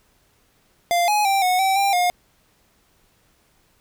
square tone with pitch steps, 695 / 838 / 784 / 732 / 770 / 793 / 714 Hz, F5 / G#5 / G5 / F#5 / G5 / G5 / F5, -9 / +15 / 0 / -19 / -31 / +20 / +38 cents, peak -17 dBFS, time 0.91-2.1 s, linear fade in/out 0 ms, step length 170 ms, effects pink hiss -61 dBFS RMS until 3.8 s

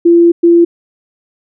sine tone bursts at uneven times, 341.1 Hz, F4, 41 cents flat, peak -3 dBFS, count 2, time 0.05-0.32 / 0.43-0.65 s, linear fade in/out 10 ms, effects none

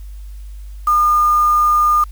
sine tone with quantisation, 1212 Hz, D#6, 46 cents flat, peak -10 dBFS, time 0.87-2.04 s, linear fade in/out 5 ms, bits 5, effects added 50 Hz sine -29 dBFS peak until 2.11 s + white hiss -53 dBFS RMS until 2.11 s

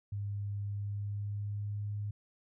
sine tone with pitch glide, 101.5 to 103.39 Hz, G#2 to G#2, -39 to -7 cents, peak -34 dBFS, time 0.12-2.11 s, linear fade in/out 5 ms, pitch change +32 cents, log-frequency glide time 0.68-1.91 s, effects none

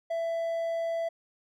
triangle tone, 665 Hz, E5, 15 cents sharp, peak -26 dBFS, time 0.1-1.09 s, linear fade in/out 10 ms, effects none

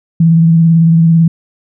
sine tone with vibrato, 164.81 Hz, E3, in tune, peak -4 dBFS, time 0.2-1.28 s, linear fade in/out 5 ms, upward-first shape sine, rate 18 Hz, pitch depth 30 cents each way, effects none

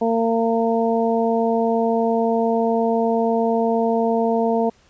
harmonic tone, 228.5 Hz, A#3, 34 cents flat, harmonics 1 / 2 / 3 / 4, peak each -21 / -20 / -22 / -27 dBFS, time 0.01-4.7 s, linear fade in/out 10 ms, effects pink hiss -56 dBFS RMS until 4.89 s + resampled to 16000 Hz

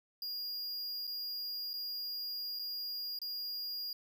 square tone with dropouts, 4839 Hz, D#8, 49 cents flat, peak -38 dBFS, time 0.22-3.93 s, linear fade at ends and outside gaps 2 ms, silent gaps 1.07-1.075 / 1.733-1.738 / 2.59-2.594 / 3.189-3.216 s, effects none

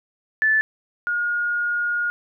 sine tone pair in turn, 1748 / 1431 Hz, A6 / F6, -12 / +42 cents, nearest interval minor third, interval 346 cents, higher first, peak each -15 / -20 dBFS, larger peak first, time 0.42-0.61 / 1.07-2.1 s, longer second, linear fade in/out 0 ms, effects none

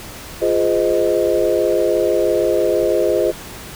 sine chord, F minor seventh, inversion none, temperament equal with one note detuned, 349.2 / 415.3 / 512.8 / 622.3 Hz, F4 / Ab4 / C5 / Eb5, 0 / 0 / -35 / 0 cents, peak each -19 dBFS, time 0.41-3.32 s, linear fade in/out 20 ms, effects pink hiss -34 dBFS RMS until 3.75 s

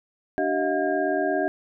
sine tone cluster, 294 / 382.4 / 636 / 713 / 1617 Hz, D4 / G4 / D#5 / F5 / G#6, +2 / -43 / +38 / +36 / -47 cents, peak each -28 / -27 / -26 / -28 / -31 dBFS, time 0.38-1.48 s, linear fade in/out 0 ms, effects none

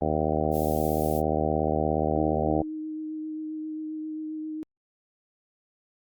harmonic tone, 77.1 Hz, D#2, 15 cents flat, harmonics 1 / 2 / 3 / 4 / 5 / 6 / 7 / 8 / 9 / 10, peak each -32 / -32 / -32 / -32 / -32 / -32 / -32 / -32 / -32 / -32 dBFS, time 0.01-2.62 s, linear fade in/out 5 ms
violet noise, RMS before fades -40 dBFS, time 0.51-1.22 s, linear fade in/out 50 ms
sine tone with vibrato, 311.1 Hz, D#4, in tune, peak -31 dBFS, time 2.17-4.63 s, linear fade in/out 0 ms, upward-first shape triangle, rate 7.5 Hz, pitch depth 15 cents each way
effects Opus 24 kbps

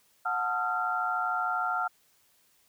sine tone cluster, 731 / 881 / 1264 / 1377 Hz, F#5 / A5 / D#6 / F6, -21 / +2 / +27 / -25 cents, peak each -32 / -36 / -37 / -29 dBFS, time 0.25-1.88 s, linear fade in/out 10 ms, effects white hiss -66 dBFS RMS until 2.68 s

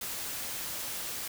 white noise, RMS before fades -37 dBFS, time 0.01-1.28 s, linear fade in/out 5 ms, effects none

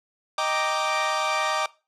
sawtooth chord, Eb major seventh, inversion none, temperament equal, 622.3 / 784 / 932.3 / 1174.7 Hz, Eb5 / G5 / Bb5 / D6, 0 / 0 / 0 / 0 cents, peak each -25 / -26 / -27 / -22 dBFS, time 0.38-1.66 s, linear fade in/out 2 ms, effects noise-tail reverb RT60 0.3 s tail -20 dB re dry + low-pass 6000 Hz 12 dB/octave

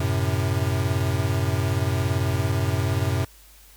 square chord, F# diminished, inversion none, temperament equal, 92.5 / 110 / 130.81 Hz, F#2 / A2 / C3, 0 / 0 / 0 cents, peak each -25 / -27 / -27 dBFS, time 0-3.25 s, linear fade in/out 5 ms, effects added 51 Hz sine -51 dBFS peak until 3.76 s + white hiss -52 dBFS RMS until 3.76 s

